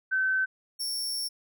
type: tone pair in turn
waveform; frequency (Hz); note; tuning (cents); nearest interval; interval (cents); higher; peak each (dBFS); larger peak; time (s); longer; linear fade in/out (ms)
sine / sawtooth; 1533 / 5463; G6 / F8; -39 / -39; octave + minor seventh; 2200; second; -23 / -27; first; 0.11-0.46 / 0.79-1.29; second; 20
effects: none